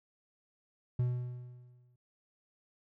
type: tone with exponential decay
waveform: triangle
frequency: 123.47 Hz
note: B2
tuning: in tune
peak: -24 dBFS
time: 0.99-1.96 s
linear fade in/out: 5 ms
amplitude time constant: 210 ms
effects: none